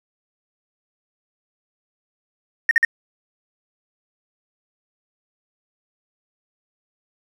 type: tone bursts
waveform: triangle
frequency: 1844 Hz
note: A#6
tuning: 19 cents flat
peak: -7 dBFS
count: 3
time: 2.69-2.849 s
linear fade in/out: 2 ms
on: 21 ms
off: 48 ms
effects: tanh soft clip ceiling -8 dBFS + resampled to 32000 Hz